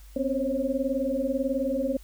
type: tone cluster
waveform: sine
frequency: 253.9 / 272.3 / 531 / 551 Hz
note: B3 / C#4 / C5 / C#5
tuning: +48 / -31 / +25 / -11 cents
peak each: -30 dBFS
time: 0.16-1.97 s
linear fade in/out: 5 ms
effects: added 50 Hz sine -45 dBFS peak until 2.03 s + white hiss -57 dBFS RMS until 2.03 s